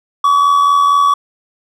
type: tone with amplitude modulation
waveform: triangle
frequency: 1136 Hz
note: C#6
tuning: 42 cents sharp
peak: -4 dBFS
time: 0.24-1.14 s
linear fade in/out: 5 ms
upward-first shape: sine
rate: 84.3 Hz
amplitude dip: 45%
effects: none